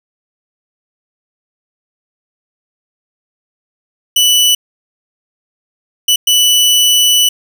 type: tone bursts at uneven times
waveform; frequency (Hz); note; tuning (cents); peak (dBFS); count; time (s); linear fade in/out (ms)
sawtooth; 2970; F#7; +6; -4; 3; 4.16-4.55 / 6.08-6.16 / 6.27-7.29; 5
effects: none